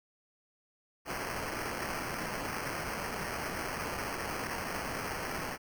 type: noise with sample-and-hold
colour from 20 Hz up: white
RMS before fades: -37 dBFS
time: 1.05-5.58 s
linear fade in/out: 50 ms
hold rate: 3675 Hz
effects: none